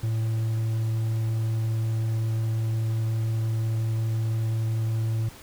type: tone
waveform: triangle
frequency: 111.8 Hz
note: A2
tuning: 28 cents sharp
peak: -21 dBFS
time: 0.03-5.29 s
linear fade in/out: 5 ms
effects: pink hiss -47 dBFS RMS until 5.42 s